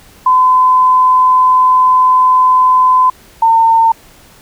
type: tone pair in turn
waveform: sine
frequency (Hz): 1018 / 906.9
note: C6 / A#5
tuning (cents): -48 / -48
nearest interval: major second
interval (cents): 200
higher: first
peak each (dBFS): -5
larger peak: neither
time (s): 0.26-3.1 / 3.42-3.92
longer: first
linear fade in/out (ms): 5
effects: pink hiss -42 dBFS RMS until 4.41 s